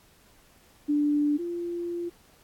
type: tone pair in turn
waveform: sine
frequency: 293.7 / 345.4 Hz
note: D4 / F4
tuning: 0 / -19 cents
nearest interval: minor third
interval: 281 cents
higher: second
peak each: -21 / -29 dBFS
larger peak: first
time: 0.88-1.38 / 1.38-2.1 s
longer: second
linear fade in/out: 20 ms
effects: pink hiss -59 dBFS RMS until 2.43 s + AAC 64 kbps